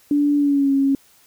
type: tone with pitch glide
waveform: sine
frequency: 290 to 274.2 Hz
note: D4 to C#4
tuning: -22 to -19 cents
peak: -14 dBFS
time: 0.11-0.95 s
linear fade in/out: 2 ms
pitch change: -97 cents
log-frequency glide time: 0.37-0.72 s
effects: white hiss -54 dBFS RMS until 1.26 s